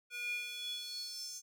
square tone with high-pass filter sweep, 484.5 Hz, B4, 33 cents flat, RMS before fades -42 dBFS, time 0.1-1.42 s, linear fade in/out 50 ms, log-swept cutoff 2000 to 6300 Hz, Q 7.8, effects none

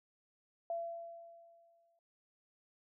sine tone with exponential decay, 676 Hz, E5, 43 cents sharp, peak -34 dBFS, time 0.7-1.99 s, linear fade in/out 2 ms, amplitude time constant 280 ms, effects none

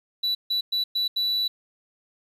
sine tone bursts at uneven times, 3951 Hz, B7, in tune, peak -19 dBFS, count 5, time 0.23-0.35 / 0.5-0.61 / 0.72-0.84 / 0.95-1.08 / 1.16-1.48 s, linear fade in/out 10 ms, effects tanh soft clip ceiling -21 dBFS + 9-bit

